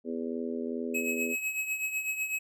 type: harmonic tone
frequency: 82.41 Hz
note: E2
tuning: in tune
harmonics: 3 / 4 / 5 / 6 / 7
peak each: -34 / -40 / -36 / -42 / -44 dBFS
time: 0.04-1.36 s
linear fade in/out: 50 ms
type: tone with tremolo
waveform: square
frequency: 2561 Hz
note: D#7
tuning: 49 cents sharp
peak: -28 dBFS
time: 0.94-2.39 s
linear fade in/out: 10 ms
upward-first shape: triangle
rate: 8 Hz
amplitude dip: 70%
effects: none